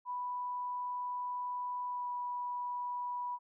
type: tone with pitch glide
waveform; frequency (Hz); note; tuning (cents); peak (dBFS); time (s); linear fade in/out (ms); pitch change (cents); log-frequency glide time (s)
sine; 987.8 to 980.4; B5 to B5; 0 to -13; -35; 0.05-3.39; 50; -13; 1.87-2.09
effects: none